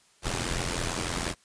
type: noise with amplitude modulation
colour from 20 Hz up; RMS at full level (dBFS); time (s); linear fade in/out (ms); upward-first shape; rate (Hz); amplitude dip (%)
pink; -27; 0.22-1.35; 50; sine; 86.2; 80
effects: white hiss -62 dBFS RMS until 1.44 s + resampled to 22050 Hz